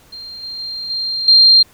sine tone with level steps, 4186 Hz, C8, in tune, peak -29 / -25 / -23 / -18 / -5 dBFS, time 0.12-1.63 s, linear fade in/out 10 ms, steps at 0.43 / 0.59 / 0.9 / 1.28 s, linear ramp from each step 2 ms, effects pink hiss -49 dBFS RMS until 1.73 s

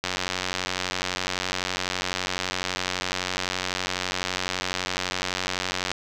click train, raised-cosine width 0.2 ms, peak -8 dBFS, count 541, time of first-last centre 0.04-5.916 s, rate 91.9 Hz, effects none

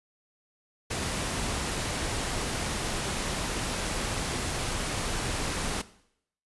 pink noise, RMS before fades -31 dBFS, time 0.9-5.82 s, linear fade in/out 10 ms, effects noise-tail reverb RT60 0.7 s tail -17 dB re dry + resampled to 24000 Hz

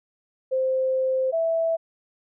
sine tone pair in turn, 522 / 657.7 Hz, C5 / E5, -4 / -4 cents, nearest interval major third, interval 400 cents, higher second, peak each -20 dBFS, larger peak neither, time 0.51-1.32 / 1.32-1.77 s, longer first, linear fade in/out 20 ms, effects none

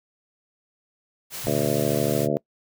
white noise, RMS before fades -34 dBFS, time 1.3-2.28 s, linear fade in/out 50 ms
sine tone with vibrato, 119.9 Hz, A#2, 49 cents sharp, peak -31 dBFS, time 1.44-2.29 s, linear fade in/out 5 ms, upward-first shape sine, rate 18 Hz, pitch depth 45 cents each way
harmonic tone, 73.42 Hz, D2, in tune, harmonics 2 / 3 / 4 / 5 / 6 / 7 / 8 / 9, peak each -29 / -29 / -29 / -29 / -29 / -29 / -29 / -29 dBFS, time 1.47-2.37 s, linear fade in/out 0 ms
effects noise-tail reverb RT60 0.1 s tail -25 dB re dry

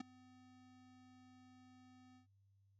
square tone with ADSR envelope, 253.6 Hz, B3, 46 cents sharp, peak -40 dBFS, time 0-2.27 s, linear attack 6 ms, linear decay 10 ms, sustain -23 dB, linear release 110 ms, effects added 98 Hz sine -70 dBFS peak until 2.79 s + resampled to 16000 Hz

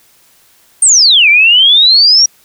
sine exponential two-way sweep, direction down then up, 8990 to 2289 to 5740 Hz, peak -3 dBFS, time 0.82-2.26 s, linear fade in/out 5 ms, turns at 1.29 s, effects white hiss -48 dBFS RMS until 2.44 s

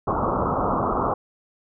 white low-pass noise, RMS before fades -23 dBFS, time 0.07-1.14 s, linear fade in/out 5 ms, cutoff 1300 Hz, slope 96 dB/octave, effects none

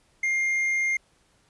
sine tone with hard clipping, 2116 Hz, C7, 19 cents sharp, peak -23 dBFS, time 0.23-0.97 s, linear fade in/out 5 ms, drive 3 dB, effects pink hiss -64 dBFS RMS until 1.49 s + resampled to 24000 Hz

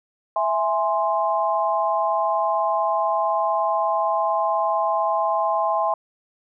sine chord, E augmented, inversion none, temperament equal, 659.3 / 830.6 / 1046.5 Hz, E5 / G#5 / B#5, 0 / 0 / 0 cents, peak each -23 dBFS, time 0.36-5.94 s, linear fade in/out 2 ms, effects none

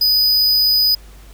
square tone, 4978 Hz, D#8, in tune, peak -12 dBFS, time 0.01-0.95 s, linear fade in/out 5 ms, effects added 50 Hz sine -38 dBFS peak until 1.33 s + pink hiss -47 dBFS RMS until 1.33 s

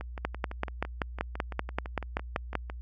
two click trains, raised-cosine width 0.5 ms, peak -13 / -23 dBFS, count 13 / 17, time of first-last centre 0.25-2.553 / 0.01-2.699 s, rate 5.21 / 5.95 Hz, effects added 60 Hz sine -38 dBFS peak until 2.81 s

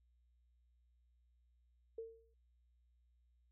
sine tone with exponential decay, 453 Hz, A#4, 50 cents flat, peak -40 dBFS, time 1.98-2.34 s, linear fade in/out 5 ms, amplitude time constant 77 ms, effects noise-tail reverb RT60 0.2 s tail -26 dB re dry + added 60 Hz sine -70 dBFS peak until 3.51 s

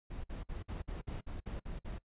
brown noise bursts, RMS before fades -41 dBFS, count 10, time 0.1-1.986 s, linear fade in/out 10 ms, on 140 ms, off 54 ms, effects noise-tail reverb RT60 0.1 s tail -21 dB re dry + resampled to 8000 Hz

